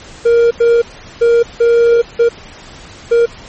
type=tone bursts at uneven times; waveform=triangle; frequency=468.8 Hz; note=A#4; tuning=10 cents sharp; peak=-4 dBFS; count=6; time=0.25-0.51 / 0.6-0.82 / 1.21-1.43 / 1.6-2.02 / 2.19-2.29 / 3.11-3.26 s; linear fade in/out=10 ms; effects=pink hiss -35 dBFS RMS until 3.48 s + MP3 32 kbps